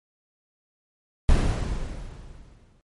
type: noise with exponential decay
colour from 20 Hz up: brown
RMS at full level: -17 dBFS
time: 1.29-2.81 s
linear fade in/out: 0 ms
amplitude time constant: 330 ms
effects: MP3 48 kbps